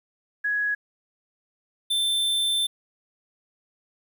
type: tone pair in turn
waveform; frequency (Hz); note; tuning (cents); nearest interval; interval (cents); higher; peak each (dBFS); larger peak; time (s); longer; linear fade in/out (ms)
sine / square; 1672 / 3550; G#6 / A7; +11 / +15; octave + minor second; 1304; second; -22; neither; 0.44-0.75 / 1.9-2.67; second; 10
effects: 10-bit